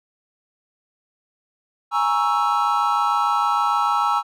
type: chord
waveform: triangle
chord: A# half-diminished seventh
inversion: third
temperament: equal with one note detuned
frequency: 830.6 / 937.2 / 1108.7 / 1318.5 Hz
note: G#5 / A#5 / C#6 / E6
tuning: 0 / +9 / 0 / 0 cents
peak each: -21 / -22 / -23 / -19 dBFS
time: 1.91-4.23 s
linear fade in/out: 50 ms
effects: none